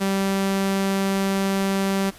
sawtooth tone, 194.8 Hz, G3, 11 cents flat, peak -16 dBFS, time 0-2.11 s, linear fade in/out 20 ms, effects pink hiss -45 dBFS RMS until 2.18 s + resampled to 32000 Hz

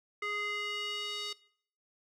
square tone with band-pass filter sweep, 414.4 Hz, G#4, 4 cents flat, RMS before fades -37 dBFS, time 0.22-1.33 s, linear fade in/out 5 ms, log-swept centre 1800 to 4000 Hz, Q 2.7, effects noise-tail reverb RT60 0.6 s tail -20 dB re dry

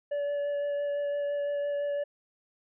triangle tone with vibrato, 575 Hz, D5, 37 cents flat, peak -26 dBFS, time 0.11-2.04 s, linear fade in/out 10 ms, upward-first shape sine, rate 5.9 Hz, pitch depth 10 cents each way, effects resampled to 8000 Hz

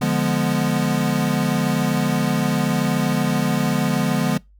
square chord, D diminished seventh, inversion none, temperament equal, 146.83 / 174.61 / 207.7 / 246.9 Hz, D3 / F3 / Ab3 / Cb4, 0 / 0 / 0 / 0 cents, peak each -24 dBFS, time 0.01-4.38 s, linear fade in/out 10 ms, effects noise-tail reverb RT60 0.2 s tail -23 dB re dry + added 50 Hz sine -48 dBFS peak until 4.59 s

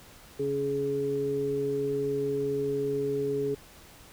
harmonic tone, 140 Hz, C#3, 18 cents sharp, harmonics 1 / 2 / 3, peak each -37 / -35 / -27 dBFS, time 0.39-3.55 s, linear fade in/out 10 ms, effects pink hiss -52 dBFS RMS until 4.12 s

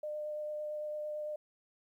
sine tone with vibrato, 603 Hz, D5, 46 cents sharp, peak -36 dBFS, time 0.03-1.36 s, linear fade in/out 5 ms, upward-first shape sine, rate 8.9 Hz, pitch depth 9 cents each way, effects 12-bit

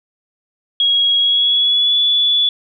sine tone with pitch glide, 3307 to 3437 Hz, G#7 to A7, -8 to -41 cents, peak -11 dBFS, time 0.8-2.49 s, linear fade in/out 2 ms, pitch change +67 cents, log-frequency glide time 1.19-1.98 s, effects none

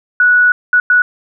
sine tone bursts at uneven times, 1470 Hz, F#6, 12 cents flat, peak -6 dBFS, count 3, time 0.2-0.52 / 0.73-0.8 / 0.9-1.02 s, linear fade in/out 2 ms, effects none

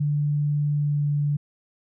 sine tone with pitch glide, 146.83 to 145.73 Hz, D3 to D3, 0 to -13 cents, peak -20 dBFS, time 0-1.37 s, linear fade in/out 10 ms, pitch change -13 cents, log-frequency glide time 0.74-1.06 s, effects none

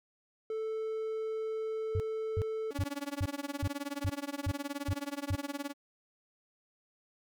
triangle tone, 440 Hz, A4, in tune, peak -31 dBFS, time 0.5-2.71 s, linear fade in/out 2 ms
sine tone bursts, 94.7 Hz, F#2, 41 cents sharp, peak -28 dBFS, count 9, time 1.95-5.351 s, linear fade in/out 0 ms, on 49 ms, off 370 ms
sawtooth tone with tremolo, 284 Hz, C#4, 42 cents sharp, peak -29 dBFS, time 2.7-5.74 s, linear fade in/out 50 ms, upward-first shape sine, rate 19 Hz, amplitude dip 95%
effects none

